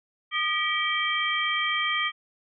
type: tone cluster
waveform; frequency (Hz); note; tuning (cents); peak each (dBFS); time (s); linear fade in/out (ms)
sine; 1223 / 1930 / 2313 / 3174; D#6 / B6 / D7 / G7; -30 / -40 / -27 / +21; -29; 0.31-2.12; 50
effects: none